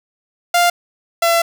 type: tone pair in turn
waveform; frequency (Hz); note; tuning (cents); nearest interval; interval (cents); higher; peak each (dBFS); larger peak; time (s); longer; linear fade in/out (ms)
sawtooth; 698.5 / 675.1; F5 / E5; 0 / +41; minor second; 59; first; -7 / -8; first; 0.54-0.7 / 1.22-1.42; second; 5
effects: none